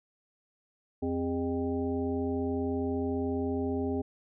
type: harmonic tone with a mistuned harmonic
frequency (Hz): 87.31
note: F2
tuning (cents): 0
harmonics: 1 / 3 / 5 / 7 / 9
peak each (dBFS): -36 / -31 / -33 / -42 / -42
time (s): 1.02-4.02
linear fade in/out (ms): 10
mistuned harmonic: 5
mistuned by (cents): -120
effects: none